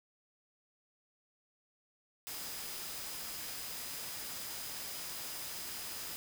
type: tone in noise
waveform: sine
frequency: 4978 Hz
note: D#8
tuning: in tune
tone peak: -51 dBFS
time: 2.27-6.16 s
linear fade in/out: 0 ms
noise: white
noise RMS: -43 dBFS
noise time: 2.27-6.16 s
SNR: -11 dB
effects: none